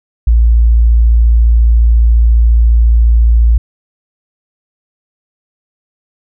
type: tone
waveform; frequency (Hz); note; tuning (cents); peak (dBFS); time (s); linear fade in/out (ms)
sine; 57.2; A#1; -32; -4; 0.27-3.58; 5
effects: none